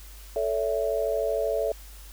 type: chord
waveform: sine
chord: A major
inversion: none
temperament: equal with one note detuned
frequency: 440 / 566.3 / 659.3 Hz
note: A4 / C#5 / E5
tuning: 0 / +37 / 0 cents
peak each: -28 dBFS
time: 0.36-1.72 s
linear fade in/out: 2 ms
effects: added 50 Hz sine -43 dBFS peak until 2.12 s + white hiss -50 dBFS RMS until 2.12 s